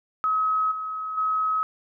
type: tone with level steps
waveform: sine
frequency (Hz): 1277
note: D#6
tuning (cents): +45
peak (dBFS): -20 / -28 / -21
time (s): 0.24-1.63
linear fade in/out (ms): 0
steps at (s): 0.71 / 1.17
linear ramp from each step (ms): 10
effects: none